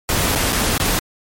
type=noise with dropouts; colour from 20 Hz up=pink; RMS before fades=-18 dBFS; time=0.09-0.99 s; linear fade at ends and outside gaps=0 ms; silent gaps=0.351-0.358 / 0.523-0.529 / 0.778-0.799 s; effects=MP3 64 kbps